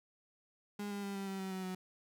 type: tone with pitch steps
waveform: 35% pulse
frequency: 204.8 / 201.9 / 198.97 / 196.12 / 193.31 / 190.53 / 187.8 / 185.11 Hz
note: G#3 / G#3 / G3 / G3 / G3 / G3 / F#3 / F#3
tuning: -24 / -49 / +26 / +1 / -24 / -49 / +26 / +1 cents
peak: -37 dBFS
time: 0.79-1.75 s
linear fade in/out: 5 ms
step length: 120 ms
effects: none